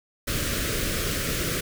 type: band-stop noise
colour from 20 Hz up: pink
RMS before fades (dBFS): -27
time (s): 0.27-1.61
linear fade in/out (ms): 10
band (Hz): 610 to 1200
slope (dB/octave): 48
effects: none